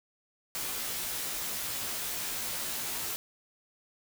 white noise with comb filter, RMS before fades -35 dBFS, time 0.55-3.16 s, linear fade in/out 0 ms, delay 15 ms, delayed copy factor -0.8, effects none

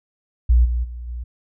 sine tone with level steps, 59.9 Hz, A#1, 48 cents sharp, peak -10 / -18 / -29 / -26 dBFS, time 0.49-1.24 s, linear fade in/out 10 ms, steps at 0.64 / 0.83 / 1.07 s, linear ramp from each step 20 ms, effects none

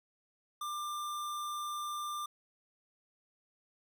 square tone, 1191 Hz, D6, 24 cents sharp, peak -37 dBFS, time 0.61-2.26 s, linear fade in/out 5 ms, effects none

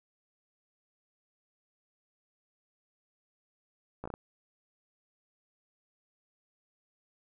slowing click train, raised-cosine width 1 ms, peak -25 dBFS, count 5, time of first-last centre 4.04-4.139 s, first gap 15 ms, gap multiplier 1.35, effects none

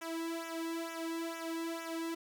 sawtooth tone with flanger, 330 Hz, E4, 2 cents sharp, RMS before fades -39 dBFS, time 0.01-2.15 s, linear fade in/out 10 ms, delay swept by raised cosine 0.22 to 1.72 ms, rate 2.2 Hz, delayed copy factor -0.95, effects none

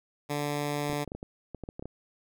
10% pulse tone, 146.1 Hz, D3, 9 cents flat, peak -21 dBFS, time 0.29-1.05 s, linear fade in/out 20 ms
clicks, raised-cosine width 2 ms, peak -25 dBFS, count 12, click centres 0.899 / 0.93 / 1.077 / 1.119 / 1.15 / 1.229 / 1.547 / 1.637 / 1.689 / 1.795 / 1.825 / 1.856 s
effects none

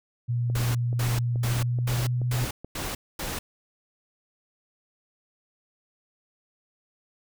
sine tone with pitch glide, 120 to 123.02 Hz, B2 to B2, -49 to -6 cents, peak -23 dBFS, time 0.28-2.46 s, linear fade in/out 20 ms, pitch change +43 cents, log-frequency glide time 1.42-2.12 s
click train, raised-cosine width 2 ms, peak -25 dBFS, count 6, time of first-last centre 0.5-2.646 s, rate 2.33 Hz
pink noise bursts, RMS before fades -32 dBFS, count 7, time 0.55-3.39 s, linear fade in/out 5 ms, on 200 ms, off 240 ms
effects none

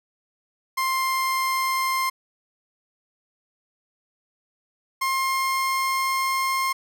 30% pulse tone pair in turn, 1053 / 1062.8 Hz, C6 / C6, +11 / +27 cents, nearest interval unison, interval 16 cents, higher second, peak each -19 dBFS, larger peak neither, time 0.77-2.1 / 5.01-6.73 s, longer second, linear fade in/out 10 ms, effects none

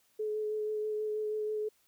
sine tone with vibrato, 427.4 Hz, G#4, 50 cents sharp, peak -31 dBFS, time 0.19-1.69 s, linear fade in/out 10 ms, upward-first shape sine, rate 6.2 Hz, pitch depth 14 cents each way, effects white hiss -70 dBFS RMS until 1.87 s

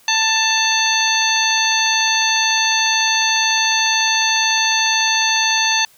harmonic tone, 886 Hz, A5, 12 cents sharp, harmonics 1 / 2 / 3 / 4 / 5 / 7, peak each -21 / -21 / -21 / -21 / -21 / -21 dBFS, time 0.08-5.85 s, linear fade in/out 2 ms, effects white hiss -51 dBFS RMS until 5.97 s

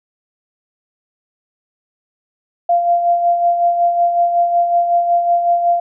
sine tone with tremolo, 693 Hz, F5, 14 cents flat, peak -9 dBFS, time 2.69-5.8 s, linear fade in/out 5 ms, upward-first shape sine, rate 5.4 Hz, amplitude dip 50%, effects none

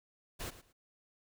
pink noise with echo, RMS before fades -41 dBFS, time 0.39-0.51 s, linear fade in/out 20 ms, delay 110 ms, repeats 2, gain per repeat -14 dB, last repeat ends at 0.73 s, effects none

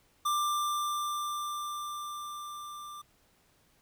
square tone with level ramp, 1185 Hz, D6, 15 cents sharp, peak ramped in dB -27 to -43 dBFS, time 0.25-3.02 s, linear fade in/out 10 ms, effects pink hiss -67 dBFS RMS until 3.81 s

